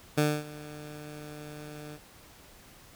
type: tone with ADSR envelope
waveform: 15% pulse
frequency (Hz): 150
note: D3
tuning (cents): +37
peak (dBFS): -15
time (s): 0.17-1.99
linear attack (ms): 13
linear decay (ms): 250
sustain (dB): -20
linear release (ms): 49
effects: pink hiss -54 dBFS RMS until 2.95 s